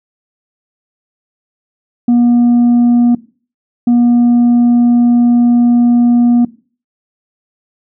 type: tone pair in turn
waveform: sine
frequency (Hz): 240 / 240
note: B3 / B3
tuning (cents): -49 / -49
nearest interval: unison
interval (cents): 0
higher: neither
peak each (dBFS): -3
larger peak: neither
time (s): 2.08-3.15 / 3.87-6.45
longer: second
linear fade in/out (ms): 5
effects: noise-tail reverb RT60 0.4 s tail -20 dB re dry + tanh soft clip ceiling -5 dBFS